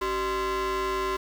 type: ring-modulated tone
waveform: 40% pulse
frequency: 329.6 Hz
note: E4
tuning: in tune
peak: -22 dBFS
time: 0.01-1.17 s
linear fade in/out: 10 ms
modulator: 711 Hz
effects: low-pass 6000 Hz 12 dB/octave + 8-bit